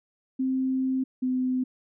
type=tone pair in turn; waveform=sine; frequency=261.6 / 255.6 Hz; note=C4 / C4; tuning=0 / -40 cents; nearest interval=unison; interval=40 cents; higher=first; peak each=-23 dBFS; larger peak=neither; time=0.39-1.04 / 1.22-1.64 s; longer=first; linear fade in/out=10 ms; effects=none